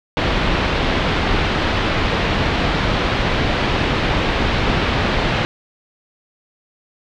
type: low-pass noise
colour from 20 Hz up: pink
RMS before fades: -18 dBFS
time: 0.17-5.45 s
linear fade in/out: 0 ms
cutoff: 3800 Hz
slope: 24 dB/octave
effects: none